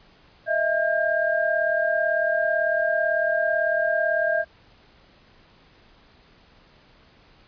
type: tone cluster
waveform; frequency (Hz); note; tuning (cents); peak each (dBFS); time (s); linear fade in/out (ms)
sine; 628 / 666 / 1606; D#5 / E5 / G6; +16 / +18 / +41; -24; 0.46-4.45; 50
effects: pink hiss -55 dBFS RMS until 7.47 s + resampled to 11025 Hz